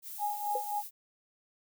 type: noise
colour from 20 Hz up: violet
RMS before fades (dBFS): -43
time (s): 0.02-0.91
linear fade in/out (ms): 50
type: tone with tremolo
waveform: sine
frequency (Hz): 828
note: G#5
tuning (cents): -5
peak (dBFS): -28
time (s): 0.18-0.83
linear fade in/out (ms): 50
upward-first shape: triangle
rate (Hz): 3.7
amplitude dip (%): 75
type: tone with exponential decay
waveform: sine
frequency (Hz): 506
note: B4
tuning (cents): +42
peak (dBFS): -28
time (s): 0.55-0.64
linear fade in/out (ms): 5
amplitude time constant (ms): 19
effects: none

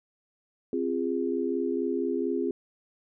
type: tone cluster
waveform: sine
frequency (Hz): 263 / 345.6 / 409.9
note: C4 / F4 / G#4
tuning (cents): +9 / -18 / -23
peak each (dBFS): -30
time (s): 0.73-2.51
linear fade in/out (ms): 2
effects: none

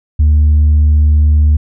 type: tone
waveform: sine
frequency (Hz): 75.4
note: D2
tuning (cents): +46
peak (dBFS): -3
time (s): 0.19-1.57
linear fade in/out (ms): 10
effects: tanh soft clip ceiling -4 dBFS

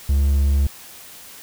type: tone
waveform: triangle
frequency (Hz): 70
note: C#2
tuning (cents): +18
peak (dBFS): -12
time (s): 0.09-0.67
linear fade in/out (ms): 5
effects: white hiss -41 dBFS RMS until 1.42 s

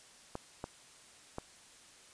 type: clicks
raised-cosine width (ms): 1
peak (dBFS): -24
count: 3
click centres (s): 0.354 / 0.641 / 1.384
effects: white hiss -58 dBFS RMS until 2.13 s + resampled to 22050 Hz

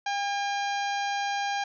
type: harmonic tone with a mistuned harmonic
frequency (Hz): 803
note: G5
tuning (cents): +41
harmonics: 1 / 2 / 3 / 4 / 5 / 6 / 7 / 8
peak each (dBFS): -28 / -34 / -38 / -40 / -42 / -44 / -45 / -46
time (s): 0.06-1.64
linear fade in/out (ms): 5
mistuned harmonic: 2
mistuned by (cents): +21
effects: none

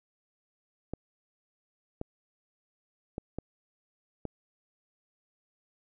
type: clicks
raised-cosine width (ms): 2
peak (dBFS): -21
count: 5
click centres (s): 0.936 / 2.014 / 3.181 / 3.386 / 4.253
effects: none

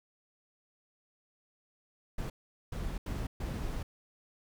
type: noise bursts at uneven times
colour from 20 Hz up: brown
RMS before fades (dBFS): -36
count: 4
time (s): 2.18-2.3 / 2.72-2.98 / 3.06-3.27 / 3.4-3.83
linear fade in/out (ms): 5
effects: none

